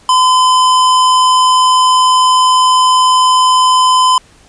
square tone, 1019 Hz, C6, 46 cents flat, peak -7 dBFS, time 0.09-4.18 s, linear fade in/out 2 ms, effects pink hiss -45 dBFS RMS until 4.48 s + resampled to 22050 Hz

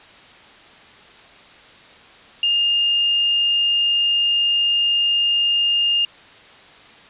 sine tone, 2822 Hz, F7, 17 cents sharp, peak -15 dBFS, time 2.43-6.05 s, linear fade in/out 2 ms, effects white hiss -45 dBFS RMS until 7.09 s + resampled to 8000 Hz

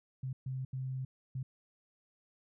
sine tone bursts at uneven times, 130.81 Hz, C3, in tune, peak -35 dBFS, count 4, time 0.23-0.33 / 0.46-0.65 / 0.73-1.05 / 1.35-1.43 s, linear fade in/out 5 ms, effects none

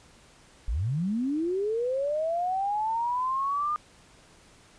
sine linear sweep, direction up, 43.59 to 1220 Hz, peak -25 dBFS, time 0.68-3.76 s, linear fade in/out 0 ms, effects pink hiss -56 dBFS RMS until 4.78 s + resampled to 22050 Hz

